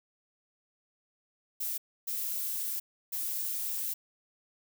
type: noise bursts at uneven times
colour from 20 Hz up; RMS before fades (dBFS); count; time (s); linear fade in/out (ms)
violet; -34; 3; 1.6-1.78 / 2.07-2.8 / 3.12-3.94; 10
effects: none

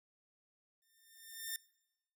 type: tone with exponential growth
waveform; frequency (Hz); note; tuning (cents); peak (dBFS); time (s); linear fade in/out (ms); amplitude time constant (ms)
5% pulse; 1806; A6; +45; -26; 0.82-1.56; 1; 160
effects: noise-tail reverb RT60 0.9 s tail -23 dB re dry

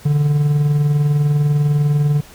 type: tone with tremolo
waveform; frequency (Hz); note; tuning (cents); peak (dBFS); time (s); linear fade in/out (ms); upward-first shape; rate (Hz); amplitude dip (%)
triangle; 146.83; D3; 0; -8; 0.05-2.21; 10; triangle; 20; 50
effects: pink hiss -42 dBFS RMS until 2.34 s

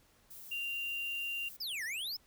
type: noise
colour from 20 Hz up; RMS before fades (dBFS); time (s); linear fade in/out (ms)
violet; -50; 0.3-1.57; 10
type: tone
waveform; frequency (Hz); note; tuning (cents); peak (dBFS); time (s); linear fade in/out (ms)
sine; 2780; F7; -9; -35; 0.51-1.49; 10
type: exponential two-way sweep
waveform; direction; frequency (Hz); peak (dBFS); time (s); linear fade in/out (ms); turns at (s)
square; down then up; 5410 to 1689 to 5410; -37; 1.6-2.17; 10; 1.84
effects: pink hiss -67 dBFS RMS until 2.26 s

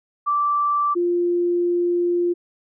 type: tone pair in turn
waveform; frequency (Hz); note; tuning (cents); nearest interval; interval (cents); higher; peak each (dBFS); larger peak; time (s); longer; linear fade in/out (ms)
sine; 1168 / 349.5; D6 / F4; -10 / +1; octave + major sixth; 2089; first; -17; neither; 0.26-0.95 / 0.95-2.34; second; 20
effects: none

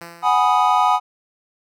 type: tone with exponential decay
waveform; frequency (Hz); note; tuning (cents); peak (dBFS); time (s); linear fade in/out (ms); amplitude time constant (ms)
5% pulse; 169.9; F3; -47; -21; 0.01-0.75; 2; 160
type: chord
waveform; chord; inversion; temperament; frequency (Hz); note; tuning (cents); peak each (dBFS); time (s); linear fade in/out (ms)
triangle; G# minor seventh; third; equal; 740 / 830.6 / 987.8 / 1244.5; F#5 / G#5 / B5 / D#6; 0 / 0 / 0 / 0; -17; 0.22-1; 50
effects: none

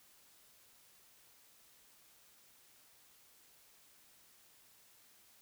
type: silence
effects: white hiss -65 dBFS RMS until 5.41 s

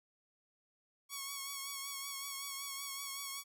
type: tone with vibrato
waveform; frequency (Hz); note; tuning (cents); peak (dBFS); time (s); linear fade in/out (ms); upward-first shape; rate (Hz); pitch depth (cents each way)
5% pulse; 1108.7; C#6; 0; -29; 1.09-3.44; 50; triangle; 5.3; 39
effects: none

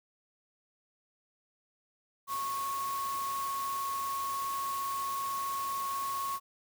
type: tone in noise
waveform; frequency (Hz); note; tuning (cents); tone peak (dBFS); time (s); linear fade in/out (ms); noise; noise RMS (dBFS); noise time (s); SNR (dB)
sine; 1100; C#6; -14; -32; 2.27-6.4; 50; white; -43; 2.27-6.4; +8
effects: none

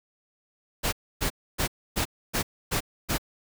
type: noise bursts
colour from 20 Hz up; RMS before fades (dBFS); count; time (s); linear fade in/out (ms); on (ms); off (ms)
pink; -26; 7; 0.83-3.182; 20; 96; 280
effects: none

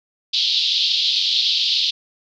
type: band-pass noise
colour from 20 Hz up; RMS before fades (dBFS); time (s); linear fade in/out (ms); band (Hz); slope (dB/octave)
pink; -19; 0.33-1.91; 10; 3200 to 4600; 48
effects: none

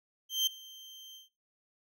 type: tone with ADSR envelope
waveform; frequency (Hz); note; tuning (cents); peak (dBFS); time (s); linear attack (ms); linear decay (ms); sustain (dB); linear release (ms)
35% pulse; 3136; G7; 0; -23; 0.29-1.29; 180; 4; -23; 140
effects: noise-tail reverb RT60 0.3 s tail -18 dB re dry

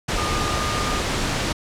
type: tone in noise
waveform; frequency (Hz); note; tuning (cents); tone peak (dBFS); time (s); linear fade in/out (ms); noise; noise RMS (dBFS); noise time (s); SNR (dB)
sine; 1215; D#6; -42; -27; 0.17-1; 10; pink; -23; 0.08-1.53; -7
effects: low-pass 7000 Hz 12 dB/octave

